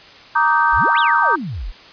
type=chord; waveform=sine; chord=Eb major seventh; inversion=second; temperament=just; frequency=933.4 / 1166.7 / 1244.5 / 1555.6 Hz; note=Bb5 / D6 / Eb6 / G6; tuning=+2 / -12 / 0 / -14 cents; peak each=-16 / -19 / -20 / -17 dBFS; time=0.35-1.36 s; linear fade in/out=10 ms
type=exponential two-way sweep; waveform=sine; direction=up then down; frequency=31.49 to 3935 to 31.49 Hz; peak=-23 dBFS; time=0.72-1.72 s; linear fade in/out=20 ms; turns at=0.99 s
effects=white hiss -42 dBFS RMS until 1.92 s + resampled to 11025 Hz